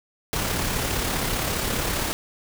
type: noise with amplitude modulation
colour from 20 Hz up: pink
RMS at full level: -24 dBFS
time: 0.33-2.13 s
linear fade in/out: 0 ms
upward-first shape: sine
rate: 35 Hz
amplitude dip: 35%
effects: none